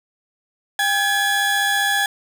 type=tone pair together; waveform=30% pulse; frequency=800 / 1695.1 Hz; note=G5 / G#6; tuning=+35 / +35 cents; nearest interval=octave + minor second; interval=1300 cents; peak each=-19 / -16 dBFS; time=0.79-2.06 s; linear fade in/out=2 ms; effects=none